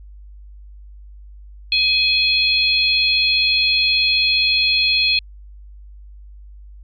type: harmonic tone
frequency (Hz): 841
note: G#5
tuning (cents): +22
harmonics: 3 / 4 / 5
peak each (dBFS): -18 / -20 / -17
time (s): 1.72-5.19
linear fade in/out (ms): 2
effects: added 50 Hz sine -37 dBFS peak until 6.83 s